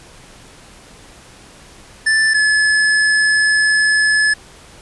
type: tone pair in turn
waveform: square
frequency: 1760 / 1717.8 Hz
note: A6 / A6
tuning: 0 / -42 cents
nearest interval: unison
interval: 42 cents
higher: first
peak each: -12 / -12 dBFS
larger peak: neither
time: 2.06-2.34 / 2.34-4.34 s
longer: second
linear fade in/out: 10 ms
effects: pink hiss -42 dBFS RMS until 4.81 s + resampled to 24000 Hz